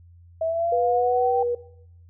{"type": "linear sweep", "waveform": "sine", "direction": "up", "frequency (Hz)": [645, 784], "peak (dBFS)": -21, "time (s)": [0.41, 1.43], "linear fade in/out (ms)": 5}
{"type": "tone with pitch glide", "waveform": "sine", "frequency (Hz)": [491.8, 481.7], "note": ["B4", "B4"], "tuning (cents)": [-7, -43], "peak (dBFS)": -21, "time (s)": [0.72, 1.55], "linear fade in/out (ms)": 5, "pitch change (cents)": -36, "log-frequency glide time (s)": [1.13, 1.42]}
{"effects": ["noise-tail reverb RT60 0.7 s tail -19 dB re dry", "added 86 Hz sine -47 dBFS peak until 2.09 s"]}